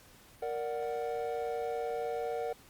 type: chord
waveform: triangle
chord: Bb augmented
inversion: none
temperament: equal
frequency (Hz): 466.2 / 587.3 / 740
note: Bb4 / D5 / F#5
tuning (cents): 0 / 0 / 0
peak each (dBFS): -33 / -38 / -36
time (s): 0.42-2.53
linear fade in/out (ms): 5
effects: pink hiss -58 dBFS RMS until 2.69 s + Opus 48 kbps